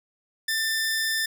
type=tone pair together; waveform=sawtooth; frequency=1785 / 5091 Hz; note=A6 / D#8; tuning=+24 / +39 cents; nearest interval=octave + tritone; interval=1815 cents; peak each=-21 / -28 dBFS; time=0.48-1.26 s; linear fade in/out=5 ms; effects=none